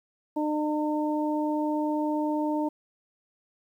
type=harmonic tone; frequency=302.5 Hz; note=D#4; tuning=49 cents flat; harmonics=1 / 2 / 3; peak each=-26 / -32 / -32 dBFS; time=0.36-2.69 s; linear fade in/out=10 ms; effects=10-bit